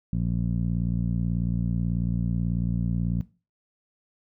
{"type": "tone with low-pass filter", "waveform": "15% pulse", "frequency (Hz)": 58.27, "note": "A#1", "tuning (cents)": 0, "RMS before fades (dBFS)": -26, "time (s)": [0.13, 3.21], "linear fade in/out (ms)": 0, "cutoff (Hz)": 190, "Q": 2.3, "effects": ["noise-tail reverb RT60 0.3 s tail -17 dB re dry"]}